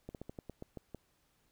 slowing click train, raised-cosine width 2 ms, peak -30 dBFS, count 9, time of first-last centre 0.09-0.947 s, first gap 58 ms, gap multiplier 1.17, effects pink hiss -74 dBFS RMS until 1.51 s

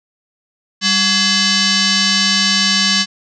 sine tone with frequency modulation, 740 Hz, F#5, in tune, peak -11 dBFS, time 0.81-3.06 s, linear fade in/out 50 ms, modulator 937 Hz, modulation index 5.7, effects none

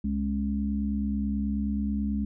harmonic tone, 69.3 Hz, C#2, in tune, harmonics 1 / 3 / 4, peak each -31 / -27 / -35 dBFS, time 0.04-2.25 s, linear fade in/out 5 ms, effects none

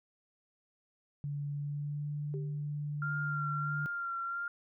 sine tone with pitch glide, 144.1 to 147.13 Hz, D3 to D3, -33 to +4 cents, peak -34 dBFS, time 1.24-3.86 s, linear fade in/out 0 ms, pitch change +37 cents, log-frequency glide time 1.53-2.09 s
sine tone with exponential decay, 392 Hz, G4, in tune, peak -38 dBFS, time 2.34-2.72 s, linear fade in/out 0 ms, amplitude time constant 81 ms
sine tone with vibrato, 1386 Hz, F6, 14 cents flat, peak -34 dBFS, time 3.02-4.48 s, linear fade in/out 2 ms, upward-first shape sine, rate 1.5 Hz, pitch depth 25 cents each way
effects none

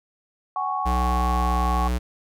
sine chord, F# suspended second, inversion none, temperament equal with one note detuned, 752.1 / 830.6 / 1108.7 Hz, F#5 / G#5 / C#6, +28 / 0 / 0 cents, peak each -28 / -29 / -26 dBFS, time 0.56-1.88 s, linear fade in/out 2 ms
square tone with pitch glide, 62 to 61.18 Hz, B1 to B1, +7 to -16 cents, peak -22 dBFS, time 0.85-1.99 s, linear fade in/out 20 ms, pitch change -23 cents, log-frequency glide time 1.01-1.5 s
effects none

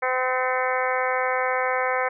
harmonic tone with a mistuned harmonic, 256.1 Hz, C4, 37 cents flat, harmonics 2 / 3 / 4 / 5 / 6 / 7 / 8 / 9, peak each -26 / -28 / -29 / -30 / -31 / -31 / -32 / -33 dBFS, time 0.02-2.09 s, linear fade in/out 10 ms, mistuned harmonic 9, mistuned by -64 cents, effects none

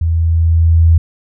sine tone with level ramp, 82.41 Hz, E2, in tune, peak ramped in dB -11 to -4 dBFS, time 0.01-0.98 s, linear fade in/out 5 ms, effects none

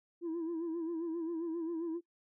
sine tone with vibrato, 332.1 Hz, E4, 13 cents sharp, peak -32 dBFS, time 0.21-2.01 s, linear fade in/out 50 ms, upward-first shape sine, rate 7.5 Hz, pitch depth 72 cents each way, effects noise-tail reverb RT60 0.1 s tail -22 dB re dry + tanh soft clip ceiling -33 dBFS

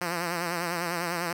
5% pulse tone with vibrato, 172.4 Hz, F3, 22 cents flat, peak -17 dBFS, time 0.01-1.33 s, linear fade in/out 5 ms, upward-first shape triangle, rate 10 Hz, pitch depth 86 cents each way, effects none

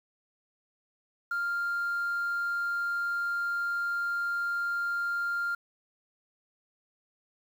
sine tone, 1396.9 Hz, F6, in tune, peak -26 dBFS, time 1.31-5.55 s, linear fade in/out 5 ms, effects tanh soft clip ceiling -26 dBFS + 9-bit

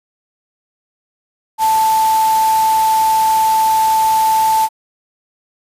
sine tone in noise, 880 Hz, A5, in tune, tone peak -10 dBFS, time 1.58-4.69 s, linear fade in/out 50 ms, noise white, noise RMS -25 dBFS, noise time 1.58-4.69 s, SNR +12 dB, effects resampled to 32000 Hz

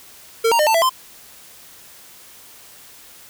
square tone with pitch steps, 455.2 / 929 / 606 / 891 / 664 / 1037 Hz, A#4 / A#5 / D#5 / A5 / E5 / C6, -41 / -6 / -46 / +22 / +12 / -16 cents, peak -14 dBFS, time 0.44-0.896 s, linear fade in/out 10 ms, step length 76 ms, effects white hiss -44 dBFS RMS until 3.29 s

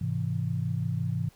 sine chord, Ab augmented, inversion none, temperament equal with one note detuned, 104.97 / 130.81 / 164.81 Hz, Ab2 / C3 / E3, +19 / 0 / 0 cents, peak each -31 dBFS, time 0.01-1.29 s, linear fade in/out 5 ms, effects pink hiss -60 dBFS RMS until 1.35 s

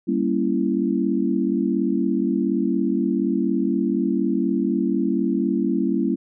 sine chord, G diminished seventh, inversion none, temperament equal with one note detuned, 196 / 233.1 / 277.2 / 334.4 Hz, G3 / Bb3 / Db4 / Fb4, 0 / 0 / 0 / +25 cents, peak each -24 dBFS, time 0.07-6.16 s, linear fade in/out 20 ms, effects none

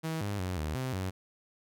sawtooth tone with pitch steps, 160.8 / 101.8 / 91.8 / 76.7 / 129.7 / 93.8 Hz, E3 / G#2 / F#2 / D#2 / C3 / F#2, -43 / -34 / -13 / -24 / -15 / +24 cents, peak -28 dBFS, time 0.03-1.11 s, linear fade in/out 20 ms, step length 180 ms, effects none

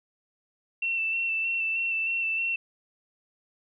sine tone with vibrato, 2687 Hz, E7, 33 cents sharp, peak -25 dBFS, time 0.82-2.56 s, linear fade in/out 5 ms, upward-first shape square, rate 3.2 Hz, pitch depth 18 cents each way, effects none

